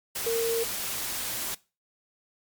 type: tone in noise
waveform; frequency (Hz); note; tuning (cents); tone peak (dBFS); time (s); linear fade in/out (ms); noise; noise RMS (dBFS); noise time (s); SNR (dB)
sine; 459.5; A#4; -25; -24; 0.26-0.64; 10; white; -32; 0.15-1.55; +5
effects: noise-tail reverb RT60 0.3 s tail -21 dB re dry + MP3 96 kbps